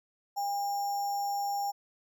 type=tone with sample-and-hold; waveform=sine; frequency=806 Hz; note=G5; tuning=48 cents sharp; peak=-29 dBFS; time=0.36-1.72 s; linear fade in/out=20 ms; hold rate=6300 Hz; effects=none